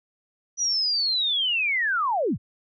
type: linear sweep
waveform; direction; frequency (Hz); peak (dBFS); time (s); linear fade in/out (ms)
sine; down; 5920 to 58.27; -21; 0.57-2.38; 50
effects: none